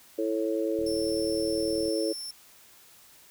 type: harmonic tone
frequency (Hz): 110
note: A2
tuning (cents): 0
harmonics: 3 / 4 / 5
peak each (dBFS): -29 / -30 / -31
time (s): 0.18-2.13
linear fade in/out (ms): 10
type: click train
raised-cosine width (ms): 5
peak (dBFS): -35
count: 44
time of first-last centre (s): 0.79-1.881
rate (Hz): 39.4
type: tone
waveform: sawtooth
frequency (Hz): 5380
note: E8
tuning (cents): +34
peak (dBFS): -33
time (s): 0.86-2.31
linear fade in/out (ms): 5
effects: white hiss -55 dBFS RMS until 3.3 s